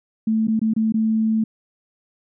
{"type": "tone with dropouts", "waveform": "sine", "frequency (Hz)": 220.5, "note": "A3", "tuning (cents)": 4, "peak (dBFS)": -16, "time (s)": [0.27, 1.44], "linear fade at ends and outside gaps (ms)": 5, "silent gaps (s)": [[0.472, 0.481], [0.594, 0.615], [0.737, 0.763], [0.923, 0.941]], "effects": []}